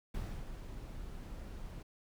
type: noise with ADSR envelope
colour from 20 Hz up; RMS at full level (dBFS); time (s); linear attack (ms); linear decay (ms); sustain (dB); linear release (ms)
brown; -38; 0.14-1.83; 8; 300; -7; 9
effects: none